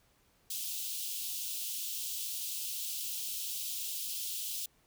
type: high-pass noise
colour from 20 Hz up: white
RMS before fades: -38 dBFS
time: 0.5-4.66 s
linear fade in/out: 5 ms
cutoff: 2800 Hz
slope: 48 dB/octave
effects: pink hiss -69 dBFS RMS until 4.86 s